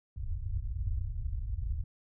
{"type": "low-pass noise", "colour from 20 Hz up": "pink", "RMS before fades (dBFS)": -34, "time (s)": [0.16, 1.84], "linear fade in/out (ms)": 5, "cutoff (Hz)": 110, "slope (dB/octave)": 48, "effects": []}